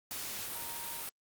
sine tone in noise, 932.3 Hz, A#5, in tune, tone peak -48 dBFS, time 0.55-1.01 s, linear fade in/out 0 ms, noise white, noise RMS -40 dBFS, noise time 0.11-1.09 s, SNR -11 dB, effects Opus 48 kbps

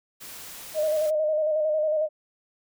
white noise, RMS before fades -41 dBFS, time 0.2-1.11 s, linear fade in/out 20 ms
sine tone with vibrato, 617 Hz, D#5, 15 cents flat, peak -21 dBFS, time 0.74-2.09 s, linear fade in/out 50 ms, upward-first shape square, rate 11 Hz, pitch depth 33 cents each way
effects none

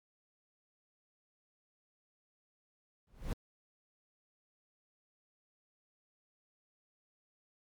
brown noise with exponential growth, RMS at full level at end -31 dBFS, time 3.07-3.33 s, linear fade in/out 1 ms, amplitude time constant 55 ms, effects MP3 96 kbps

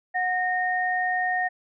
sine tone pair together, 732.2 / 1845 Hz, F#5 / A#6, -18 / -18 cents, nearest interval octave + major third, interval 1600 cents, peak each -25 dBFS, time 0.14-1.49 s, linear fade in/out 20 ms, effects none

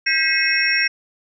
sine tone cluster, 1593 / 1935 / 2148 / 2557 / 5540 Hz, G6 / B6 / C7 / D#7 / F8, +27 / -36 / +45 / +47 / -15 cents, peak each -22 dBFS, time 0.06-0.88 s, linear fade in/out 10 ms, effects none

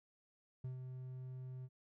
triangle tone with ADSR envelope, 128.5 Hz, C3, 31 cents flat, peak -38 dBFS, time 0.64-1.69 s, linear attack 6 ms, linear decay 120 ms, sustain -5 dB, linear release 46 ms, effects none

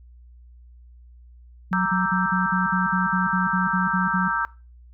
sine tone bursts, 183.2 Hz, F#3, 17 cents flat, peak -21 dBFS, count 13, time 1.71-4.284 s, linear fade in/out 10 ms, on 150 ms, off 52 ms
sine chord, E half-diminished seventh, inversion second, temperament equal, 932.3 / 1174.7 / 1318.5 / 1568 Hz, Bb5 / D6 / E6 / G6, 0 / 0 / 0 / 0 cents, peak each -27 / -30 / -26 / -25 dBFS, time 1.73-4.45 s, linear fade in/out 0 ms
effects noise-tail reverb RT60 0.3 s tail -20 dB re dry + added 60 Hz sine -45 dBFS peak until 4.93 s

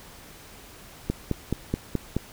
click train, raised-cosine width 3 ms, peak -11 dBFS, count 6, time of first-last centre 1.1-2.166 s, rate 4.69 Hz, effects pink hiss -47 dBFS RMS until 2.32 s

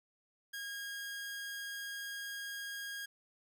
sawtooth tone, 1631 Hz, G#6, 32 cents flat, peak -37 dBFS, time 0.53-3.06 s, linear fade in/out 10 ms, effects none

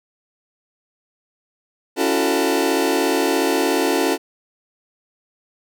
sawtooth chord, F# minor seventh, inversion second, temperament just, 277.5 / 333 / 370 / 444 Hz, C#4 / E4 / F#4 / A4, +2 / +18 / 0 / +16 cents, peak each -18 dBFS, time 1.96-4.18 s, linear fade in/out 50 ms, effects none

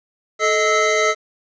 square tone cluster, 435.1 / 627 / 1308 / 2061 Hz, A4 / D#5 / E6 / C7, -19 / +13 / -14 / -27 cents, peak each -21 dBFS, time 0.39-1.15 s, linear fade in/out 50 ms, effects resampled to 16000 Hz + 8-bit

